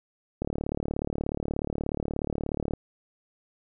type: click train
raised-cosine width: 2 ms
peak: -16 dBFS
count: 86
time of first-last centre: 0.42-2.736 s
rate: 36.7 Hz
effects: none